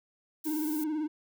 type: noise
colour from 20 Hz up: violet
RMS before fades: -40 dBFS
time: 0.44-0.84 s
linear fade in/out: 5 ms
type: tone with vibrato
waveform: triangle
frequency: 307.2 Hz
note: D#4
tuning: 22 cents flat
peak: -27 dBFS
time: 0.45-1.08 s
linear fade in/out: 20 ms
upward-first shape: sine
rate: 18 Hz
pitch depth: 63 cents each way
effects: none